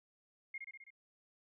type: tone with echo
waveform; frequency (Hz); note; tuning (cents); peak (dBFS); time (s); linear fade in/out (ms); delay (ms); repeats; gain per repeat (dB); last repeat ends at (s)
sine; 2136; C7; +35; -40; 0.54-0.58; 5; 65; 5; -3; 0.905
effects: none